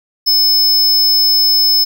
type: tone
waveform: square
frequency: 5220 Hz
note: E8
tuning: 18 cents flat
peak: -9 dBFS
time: 0.26-1.85 s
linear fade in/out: 20 ms
effects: none